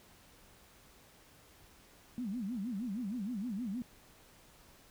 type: tone with vibrato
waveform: sine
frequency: 220 Hz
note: A3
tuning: in tune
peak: -35 dBFS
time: 2.18-3.82 s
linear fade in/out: 0 ms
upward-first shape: sine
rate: 6.4 Hz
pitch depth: 260 cents each way
effects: pink hiss -61 dBFS RMS until 4.9 s